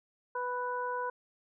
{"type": "harmonic tone", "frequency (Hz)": 494.6, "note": "B4", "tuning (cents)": 3, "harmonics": [1, 2, 3], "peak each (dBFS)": [-37, -34, -40], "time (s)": [0.35, 1.1], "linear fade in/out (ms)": 5, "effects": []}